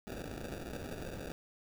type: noise with sample-and-hold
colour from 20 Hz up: white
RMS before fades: -43 dBFS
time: 0.07-1.32 s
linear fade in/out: 0 ms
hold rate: 1050 Hz
effects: none